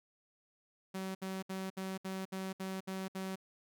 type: tone bursts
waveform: sawtooth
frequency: 190 Hz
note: F#3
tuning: 46 cents sharp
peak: -34 dBFS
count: 9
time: 0.94-3.358 s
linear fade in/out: 10 ms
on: 210 ms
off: 66 ms
effects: none